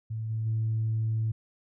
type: tone with level steps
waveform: sine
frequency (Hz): 110.9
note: A2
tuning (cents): +14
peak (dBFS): -30 / -27 / -24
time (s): 0.1-1.32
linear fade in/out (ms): 10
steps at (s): 0.29 / 0.45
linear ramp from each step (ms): 20
effects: tanh soft clip ceiling -21 dBFS